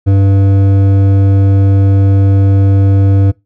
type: tone with hard clipping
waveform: sine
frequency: 98 Hz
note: G2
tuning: in tune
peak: -7 dBFS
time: 0.06-3.32 s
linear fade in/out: 20 ms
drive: 10 dB
effects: noise-tail reverb RT60 0.2 s tail -21 dB re dry